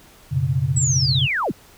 sine chord, F# suspended fourth, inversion none, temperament equal with one note detuned, 91.49 / 123.47 / 138.59 Hz, F#2 / B2 / C#3, -19 / 0 / 0 cents, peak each -26 / -22 / -20 dBFS, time 0.31-1.28 s, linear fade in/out 20 ms
sine linear sweep, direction down, 7950 to 77.78 Hz, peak -19 dBFS, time 0.76-1.52 s, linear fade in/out 10 ms
effects pink hiss -49 dBFS RMS until 1.77 s

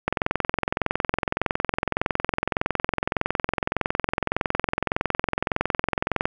click train, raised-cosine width 0.5 ms, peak -6 dBFS, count 135, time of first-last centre 0.08-6.255 s, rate 21.7 Hz, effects none

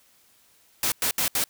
white noise bursts at uneven times, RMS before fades -24 dBFS, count 4, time 0.83-0.92 / 1.02-1.11 / 1.18-1.28 / 1.35-1.44 s, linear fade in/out 2 ms, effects white hiss -60 dBFS RMS until 1.49 s

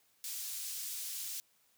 pink high-pass noise, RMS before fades -41 dBFS, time 0.24-1.4 s, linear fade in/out 0 ms, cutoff 5600 Hz, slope 12 dB/octave, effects white hiss -71 dBFS RMS until 1.77 s + high-pass 60 Hz 12 dB/octave

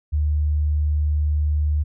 sine tone, 75 Hz, D2, 37 cents sharp, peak -17 dBFS, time 0.12-1.84 s, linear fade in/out 20 ms, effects none

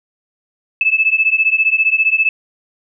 sine beating tone pair, 2608 / 2623 Hz, E7 / E7, -19 / -9 cents, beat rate 15 Hz, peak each -14 dBFS, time 0.81-2.29 s, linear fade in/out 2 ms, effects none

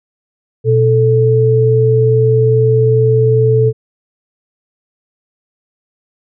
sine tone pair together, 121.33 / 438.8 Hz, B2 / A4, -30 / -5 cents, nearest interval octave + minor seventh, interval 2225 cents, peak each -10 dBFS, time 0.64-3.73 s, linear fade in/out 50 ms, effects none

